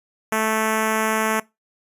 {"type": "tone with notch filter", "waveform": "5% pulse", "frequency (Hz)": 219.2, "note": "A3", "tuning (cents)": -6, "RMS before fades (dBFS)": -21, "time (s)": [0.32, 1.4], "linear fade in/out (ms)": 5, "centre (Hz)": 4100, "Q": 0.64, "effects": ["noise-tail reverb RT60 0.2 s tail -21 dB re dry", "resampled to 32000 Hz"]}